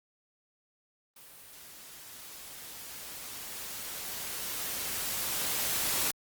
white noise with level ramp, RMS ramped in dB -52 to -29 dBFS, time 1.16-6.11 s, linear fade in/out 5 ms, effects Opus 32 kbps

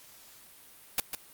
white noise with echo, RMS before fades -26 dBFS, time 0.98-1 s, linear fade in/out 2 ms, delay 150 ms, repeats 1, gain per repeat -8 dB, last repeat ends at 1.15 s, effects white hiss -54 dBFS RMS until 1.33 s + Opus 48 kbps

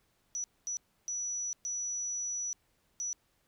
sine tone bursts at uneven times, 5900 Hz, F#8, 6 cents flat, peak -33 dBFS, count 5, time 0.35-0.44 / 0.67-0.77 / 1.08-1.53 / 1.65-2.53 / 3-3.13 s, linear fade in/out 0 ms, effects pink hiss -73 dBFS RMS until 3.47 s

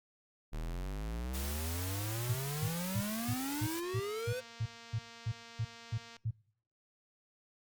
square exponential sweep, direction up, 37.46 to 517 Hz, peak -37 dBFS, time 0.52-4.41 s, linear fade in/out 20 ms
white noise, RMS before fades -43 dBFS, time 1.33-3.81 s, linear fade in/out 20 ms
sine tone bursts, 112.1 Hz, A2, 33 cents sharp, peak -31 dBFS, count 13, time 2.29-6.31 s, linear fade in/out 10 ms, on 60 ms, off 270 ms
click train, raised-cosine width 0.2 ms, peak -35 dBFS, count 543, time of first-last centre 3.83-6.166 s, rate 232 Hz
effects noise-tail reverb RT60 0.6 s tail -25 dB re dry + Opus 48 kbps

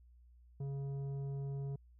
sine tone with tanh clipping, 138.59 Hz, C#3, in tune, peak -39 dBFS, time 0.6-1.76 s, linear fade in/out 5 ms, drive 9 dB, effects added 60 Hz sine -59 dBFS peak until 1.99 s

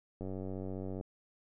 click train, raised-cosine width 2 ms, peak -28 dBFS, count 77, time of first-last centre 0.21-1.011 s, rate 94.9 Hz, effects none

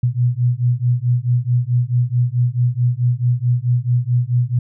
sine beating tone pair, 120.3 / 124.9 Hz, B2 / B2, -45 / +20 cents, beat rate 4.6 Hz, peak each -17 dBFS, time 0.03-4.59 s, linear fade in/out 5 ms, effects none

